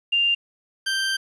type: tone pair in turn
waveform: sine / 20% pulse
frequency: 2794 / 1568.1 Hz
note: F7 / G6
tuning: 0 / 0 cents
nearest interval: minor seventh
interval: 1000 cents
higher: first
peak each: -17 dBFS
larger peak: neither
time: 0.12-0.35 / 0.86-1.17 s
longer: second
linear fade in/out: 10 ms
effects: resampled to 24000 Hz + 9-bit